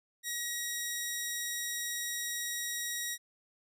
10% pulse tone, 1902 Hz, A#6, 34 cents sharp, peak -25 dBFS, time 0.23-3.18 s, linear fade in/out 50 ms, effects none

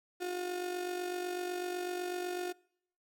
35% pulse tone with amplitude modulation, 358.5 Hz, F4, 45 cents sharp, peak -31 dBFS, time 0.2-2.53 s, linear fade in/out 20 ms, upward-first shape sine, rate 48 Hz, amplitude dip 50%, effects noise-tail reverb RT60 0.7 s tail -26 dB re dry

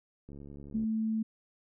click train, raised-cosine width 3 ms, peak -35 dBFS, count 40, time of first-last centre 0.29-0.839 s, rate 71 Hz
sine tone, 220.5 Hz, A3, 4 cents sharp, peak -28 dBFS, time 0.74-1.23 s, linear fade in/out 10 ms
effects none

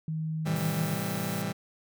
sine tone, 158.1 Hz, D#3, 28 cents sharp, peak -29 dBFS, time 0.08-0.94 s, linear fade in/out 2 ms
sawtooth chord, A minor seventh, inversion none, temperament just, 110 / 132 / 165 / 198 Hz, A2 / C3 / E3 / G3, 0 / +16 / +2 / +18 cents, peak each -34 / -35 / -30 / -29 dBFS, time 0.45-1.53 s, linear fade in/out 20 ms
blue noise, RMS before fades -41 dBFS, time 0.56-1.42 s, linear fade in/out 2 ms
effects none

